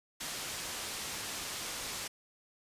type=low-pass noise; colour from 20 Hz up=white; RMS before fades=-40 dBFS; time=0.2-2.08 s; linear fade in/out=10 ms; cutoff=8100 Hz; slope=12 dB/octave; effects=resampled to 32000 Hz